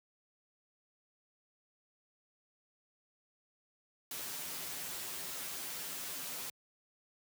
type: noise with comb filter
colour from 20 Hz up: white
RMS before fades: -42 dBFS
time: 4.11-6.5 s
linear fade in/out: 2 ms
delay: 9.1 ms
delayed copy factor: -0.85
effects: high-pass 80 Hz 12 dB/octave